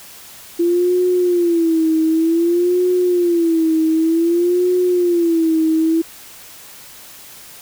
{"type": "tone with vibrato", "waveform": "sine", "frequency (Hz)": 339.6, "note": "F4", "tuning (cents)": -48, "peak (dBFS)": -12, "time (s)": [0.59, 6.02], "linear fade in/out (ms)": 10, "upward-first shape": "sine", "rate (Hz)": 0.54, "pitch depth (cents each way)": 110, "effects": ["white hiss -39 dBFS RMS until 7.61 s"]}